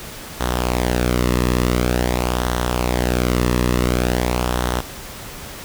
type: tone with flanger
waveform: sawtooth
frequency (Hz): 61.2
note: B1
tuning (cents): -15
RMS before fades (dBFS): -19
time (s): 0.4-4.81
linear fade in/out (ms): 10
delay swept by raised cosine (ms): 0.41 to 1.34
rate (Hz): 0.47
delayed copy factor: -0.6
effects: pink hiss -34 dBFS RMS until 5.64 s